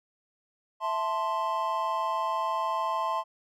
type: chord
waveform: triangle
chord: A minor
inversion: second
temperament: equal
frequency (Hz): 659.3 / 880 / 1046.5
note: E5 / A5 / C6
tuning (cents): 0 / 0 / 0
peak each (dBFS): -32 / -30 / -27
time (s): 0.8-3.24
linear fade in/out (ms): 50
effects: none